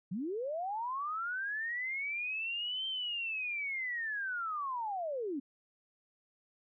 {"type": "linear two-way sweep", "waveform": "sine", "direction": "up then down", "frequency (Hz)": [161.7, 3140, 255.2], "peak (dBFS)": -34, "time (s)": [0.11, 5.4], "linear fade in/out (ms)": 10, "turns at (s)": 2.87, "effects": []}